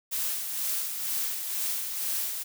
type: noise with tremolo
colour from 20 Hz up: blue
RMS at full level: -29 dBFS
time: 0.11-2.44 s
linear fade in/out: 20 ms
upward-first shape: sine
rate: 2.1 Hz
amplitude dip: 45%
effects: none